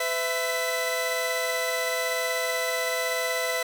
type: tone cluster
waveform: sawtooth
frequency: 505 / 661 / 1999 Hz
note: B4 / E5 / B6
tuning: +39 / +5 / +20 cents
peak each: -26 dBFS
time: 0-3.63 s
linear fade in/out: 5 ms
effects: none